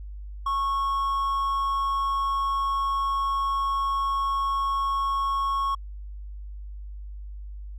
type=tone with amplitude modulation; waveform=triangle; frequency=1100 Hz; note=C#6; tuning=14 cents flat; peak=-20 dBFS; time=0.46-5.75 s; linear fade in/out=5 ms; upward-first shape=sine; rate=248 Hz; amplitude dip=25%; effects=added 50 Hz sine -35 dBFS peak until 7.78 s